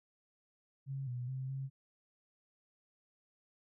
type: tone with pitch steps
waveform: sine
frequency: 136 / 123.3 / 131.4 / 134.8 Hz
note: C#3 / B2 / C3 / C#3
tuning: -33 / -2 / +8 / -48 cents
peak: -37 dBFS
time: 0.86-1.7 s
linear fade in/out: 50 ms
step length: 210 ms
effects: none